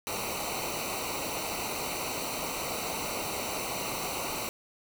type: noise with comb filter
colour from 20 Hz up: pink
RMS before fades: -34 dBFS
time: 0.07-4.49 s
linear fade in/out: 0 ms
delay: 0.59 ms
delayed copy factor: -0.85
effects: none